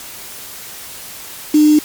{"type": "tone with quantisation", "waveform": "sine", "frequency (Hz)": 302, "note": "D4", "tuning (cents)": 48, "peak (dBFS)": -6, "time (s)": [1.54, 1.79], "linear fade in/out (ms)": 5, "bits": 4, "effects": ["white hiss -32 dBFS RMS until 1.84 s", "MP3 96 kbps"]}